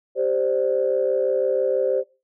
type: chord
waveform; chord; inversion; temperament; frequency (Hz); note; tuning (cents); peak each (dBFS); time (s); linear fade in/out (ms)
sine; G suspended fourth; none; equal with one note detuned; 392 / 523.3 / 589.4; G4 / C5 / D5; 0 / 0 / +6; -24 / -20 / -26; 0.15-2.04; 50
effects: noise-tail reverb RT60 0.3 s tail -21 dB re dry + tanh soft clip ceiling -9 dBFS